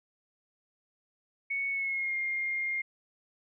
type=tone with pitch glide; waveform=sine; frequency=2217 to 2122 Hz; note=C#7 to C7; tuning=0 to +24 cents; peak=-29 dBFS; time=1.5-2.82 s; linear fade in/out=10 ms; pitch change=-76 cents; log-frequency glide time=1.7-2.16 s; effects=none